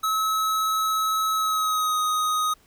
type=tone with pitch glide; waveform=square; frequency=1291 to 1250.6 Hz; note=E6 to D#6; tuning=-37 to +8 cents; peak=-22 dBFS; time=0.03-2.54 s; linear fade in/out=10 ms; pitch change=-55 cents; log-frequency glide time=1.35-1.98 s; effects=pink hiss -59 dBFS RMS until 2.66 s